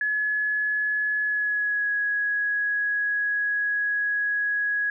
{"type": "tone with pitch glide", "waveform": "sine", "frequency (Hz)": [1700, 1667.9], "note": ["G#6", "G#6"], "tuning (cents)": [40, 7], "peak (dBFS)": -22, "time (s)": [0.01, 4.9], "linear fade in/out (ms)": 2, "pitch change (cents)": -33, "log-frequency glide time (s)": [1.23, 1.9], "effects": []}